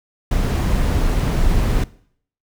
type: noise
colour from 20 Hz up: brown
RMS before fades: -17 dBFS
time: 0.31-1.84 s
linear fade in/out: 5 ms
effects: noise-tail reverb RT60 0.6 s tail -20 dB re dry